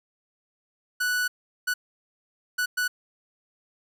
45% pulse tone bursts at uneven times, 1480 Hz, F#6, in tune, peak -23 dBFS, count 4, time 1-1.28 / 1.67-1.74 / 2.58-2.66 / 2.77-2.88 s, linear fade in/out 10 ms, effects none

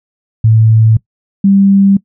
sine tone pair in turn, 111 / 196.87 Hz, A2 / G3, +16 / +8 cents, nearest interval minor seventh, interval 992 cents, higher second, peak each -4 dBFS, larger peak neither, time 0.44-0.97 / 1.44-1.97 s, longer neither, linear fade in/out 5 ms, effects noise-tail reverb RT60 0.1 s tail -21 dB re dry

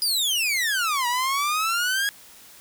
sawtooth exponential two-way sweep, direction down then up, 4990 to 952 to 1667 Hz, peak -18 dBFS, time 0.02-2.09 s, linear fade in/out 0 ms, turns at 1.07 s, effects white hiss -48 dBFS RMS until 2.6 s

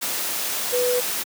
sine tone in noise, 493.9 Hz, B4, in tune, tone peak -19 dBFS, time 0.72-1.01 s, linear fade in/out 20 ms, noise white, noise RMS -26 dBFS, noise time 0.01-1.24 s, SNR +4 dB, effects high-pass 200 Hz 12 dB/octave

